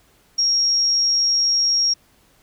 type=tone; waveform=sine; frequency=5588 Hz; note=F8; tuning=in tune; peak=-15 dBFS; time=0.38-1.94 s; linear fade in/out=10 ms; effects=pink hiss -57 dBFS RMS until 2.42 s